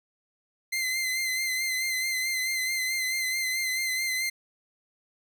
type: tone with vibrato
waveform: sawtooth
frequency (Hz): 2067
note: C7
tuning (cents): -22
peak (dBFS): -23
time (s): 0.72-4.3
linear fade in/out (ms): 10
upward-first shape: sine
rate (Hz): 4.6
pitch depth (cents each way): 34
effects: none